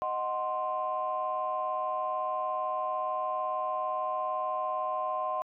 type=chord; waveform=sine; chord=C diminished; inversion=first; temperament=equal; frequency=622.3 / 740 / 1046.5 Hz; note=Eb5 / Gb5 / C6; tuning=0 / 0 / 0 cents; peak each=-34 / -34 / -31 dBFS; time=0.02-5.42 s; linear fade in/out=0 ms; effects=tanh soft clip ceiling -21 dBFS